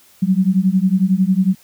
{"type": "beating tone pair", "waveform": "sine", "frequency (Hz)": [182.9, 193.9], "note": ["F#3", "G3"], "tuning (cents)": [-20, -19], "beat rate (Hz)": 11, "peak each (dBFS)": -15, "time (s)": [0.22, 1.55], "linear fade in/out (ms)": 10, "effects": ["white hiss -50 dBFS RMS until 1.63 s"]}